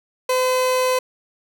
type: tone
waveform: 30% pulse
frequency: 510 Hz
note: C5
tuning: 44 cents flat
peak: -14 dBFS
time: 0.29-0.99 s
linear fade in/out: 5 ms
effects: none